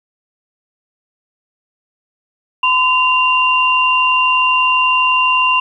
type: tone pair together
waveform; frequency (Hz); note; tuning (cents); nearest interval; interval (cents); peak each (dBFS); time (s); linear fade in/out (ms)
sine; 1019 / 2776; C6 / F7; -46 / -11; octave + perfect fourth; 1735; -13; 2.63-5.6; 5
effects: 8-bit